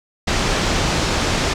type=low-pass noise; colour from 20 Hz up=pink; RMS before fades=-19 dBFS; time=0.27-1.54 s; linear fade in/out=10 ms; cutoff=7000 Hz; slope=24 dB/octave; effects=none